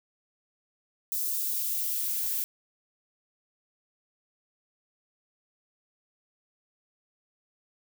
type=noise with high-pass filter sweep; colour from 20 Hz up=violet; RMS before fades=-30 dBFS; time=1.12-2.44 s; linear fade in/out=0 ms; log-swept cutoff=5000 to 1200 Hz; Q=0.87; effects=none